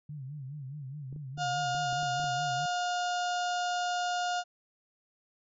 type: tone with vibrato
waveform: sine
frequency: 140 Hz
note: C#3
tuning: 18 cents sharp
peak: -38 dBFS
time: 0.09-2.66 s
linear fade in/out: 5 ms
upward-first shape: sine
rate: 4.8 Hz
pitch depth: 140 cents each way
type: clicks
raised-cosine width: 3 ms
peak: -36 dBFS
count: 8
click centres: 1.127 / 1.162 / 1.377 / 1.749 / 1.928 / 2.03 / 2.199 / 2.242 s
type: harmonic tone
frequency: 713 Hz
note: F5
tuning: 36 cents sharp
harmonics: 1 / 2 / 4 / 5 / 6 / 7 / 8 / 9 / 10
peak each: -30 / -36 / -42 / -44 / -46 / -47 / -48 / -49 / -50 dBFS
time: 1.37-4.44 s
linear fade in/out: 50 ms
effects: none